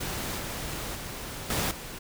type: noise with level steps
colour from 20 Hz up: pink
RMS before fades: -33 / -35 / -38 / -28 / -40 dBFS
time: 0-1.99 s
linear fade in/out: 10 ms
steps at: 0.38 / 0.95 / 1.5 / 1.71 s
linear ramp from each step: 2 ms
effects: none